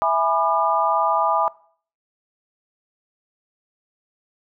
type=chord; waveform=sine; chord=E dominant seventh; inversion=none; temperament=equal with one note detuned; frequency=659.3 / 830.6 / 987.8 / 1203.5 Hz; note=E5 / G#5 / B5 / D6; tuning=0 / 0 / 0 / +42 cents; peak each=-22 dBFS; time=0.02-1.48 s; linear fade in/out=0 ms; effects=noise-tail reverb RT60 0.5 s tail -21 dB re dry